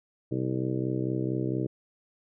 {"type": "harmonic tone with a mistuned harmonic", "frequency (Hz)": 64.4, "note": "C2", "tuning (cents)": -27, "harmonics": [2, 3, 4, 5, 6, 7, 8, 9], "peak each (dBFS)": [-31, -36, -38, -31, -35, -38, -47, -44], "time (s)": [0.31, 1.67], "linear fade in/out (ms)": 10, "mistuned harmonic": 9, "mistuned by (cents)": 44, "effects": []}